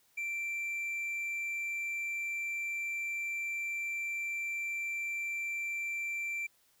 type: tone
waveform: triangle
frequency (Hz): 2349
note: D7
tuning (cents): 0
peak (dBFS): -32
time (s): 0.17-6.47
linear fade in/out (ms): 10
effects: white hiss -69 dBFS RMS until 6.8 s